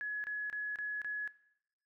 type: tone bursts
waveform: sine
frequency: 1691 Hz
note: G#6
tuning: 31 cents sharp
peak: -36 dBFS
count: 5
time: 0.01-1.276 s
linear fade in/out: 0 ms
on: 230 ms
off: 29 ms
effects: noise-tail reverb RT60 0.8 s tail -18 dB re dry